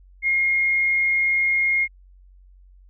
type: tone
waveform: sine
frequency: 2141 Hz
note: C7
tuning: 39 cents sharp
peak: -17 dBFS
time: 0.22-1.88 s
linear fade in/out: 50 ms
effects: added 46 Hz sine -47 dBFS peak until 2.89 s